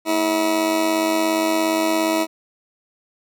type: tone with amplitude modulation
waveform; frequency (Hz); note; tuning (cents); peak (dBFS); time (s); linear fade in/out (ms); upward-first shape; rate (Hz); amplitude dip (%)
20% pulse; 322.5; E4; -38; -10; 0.05-2.27; 50; sine; 97.2; 55
effects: none